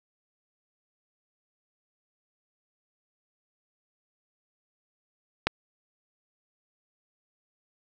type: click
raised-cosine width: 0.3 ms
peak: -6 dBFS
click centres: 5.47 s
effects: none